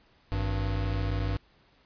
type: tone pair together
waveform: square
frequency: 51.9 / 98.1 Hz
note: G#1 / G2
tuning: 0 / +2 cents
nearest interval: major seventh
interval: 1102 cents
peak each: -31 / -30 dBFS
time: 0.32-1.37 s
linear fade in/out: 0 ms
effects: pink hiss -63 dBFS RMS until 1.85 s + resampled to 11025 Hz